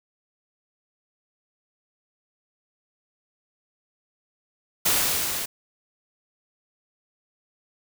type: noise with level ramp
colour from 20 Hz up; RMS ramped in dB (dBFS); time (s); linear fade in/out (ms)
white; -20 to -30; 4.85-5.46; 10
effects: none